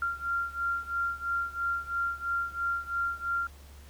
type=beating tone pair; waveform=sine; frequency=1384 / 1387 Hz; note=F6 / F6; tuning=-16 / -12 cents; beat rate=3 Hz; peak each=-31 / -33 dBFS; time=0.02-3.47 s; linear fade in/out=2 ms; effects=added 70 Hz sine -48 dBFS peak until 3.89 s + pink hiss -56 dBFS RMS until 3.89 s